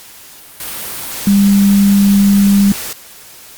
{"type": "tone in noise", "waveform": "sine", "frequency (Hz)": 200, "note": "G3", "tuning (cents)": 35, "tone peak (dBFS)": -6, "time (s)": [1.27, 2.72], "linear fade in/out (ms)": 2, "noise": "white", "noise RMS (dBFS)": -24, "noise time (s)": [0.6, 2.93], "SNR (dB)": 15, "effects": ["white hiss -37 dBFS RMS until 3.57 s", "Opus 48 kbps"]}